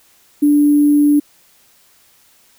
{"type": "tone with sample-and-hold", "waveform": "sine", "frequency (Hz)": 292.5, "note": "D4", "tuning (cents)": -7, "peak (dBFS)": -8, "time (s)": [0.42, 1.2], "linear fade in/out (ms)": 10, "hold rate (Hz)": 11025, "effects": ["white hiss -52 dBFS RMS until 2.58 s"]}